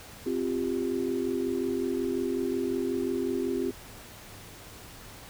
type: chord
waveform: sine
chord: C suspended fourth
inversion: none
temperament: equal with one note detuned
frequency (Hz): 261.6 / 349.2 / 394.7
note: C4 / F4 / G4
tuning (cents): 0 / 0 / +12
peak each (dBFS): -31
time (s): 0.26-3.71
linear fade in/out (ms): 5
effects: added 103 Hz sine -55 dBFS peak until 5.29 s + pink hiss -47 dBFS RMS until 5.29 s